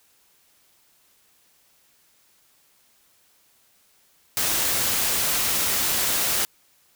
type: noise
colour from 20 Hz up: white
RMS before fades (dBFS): -23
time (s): 4.37-6.45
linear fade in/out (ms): 0
effects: white hiss -61 dBFS RMS until 6.95 s